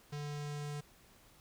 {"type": "tone with low-pass filter sweep", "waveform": "square", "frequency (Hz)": 146.6, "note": "D3", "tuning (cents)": -3, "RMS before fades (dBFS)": -41, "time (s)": [0.12, 0.81], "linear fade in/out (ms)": 10, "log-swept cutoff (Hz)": [5700, 8600], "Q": 1.5, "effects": ["pink hiss -63 dBFS RMS until 1.4 s"]}